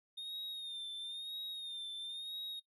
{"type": "tone with vibrato", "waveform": "triangle", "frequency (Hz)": 3667, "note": "A#7", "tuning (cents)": -29, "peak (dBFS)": -40, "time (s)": [0.17, 2.6], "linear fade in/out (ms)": 10, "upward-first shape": "sine", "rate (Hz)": 1, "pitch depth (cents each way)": 60, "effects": ["noise-tail reverb RT60 0.1 s tail -19 dB re dry"]}